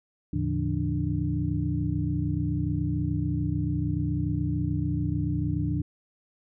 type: tone cluster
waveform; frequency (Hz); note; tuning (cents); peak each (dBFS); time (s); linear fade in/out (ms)
sine; 79 / 108.4 / 142.2 / 169.1 / 295.8; D#2 / A2 / C#3 / E3 / D4; +27 / -25 / +45 / +44 / +13; -31; 0.33-5.82; 5
effects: none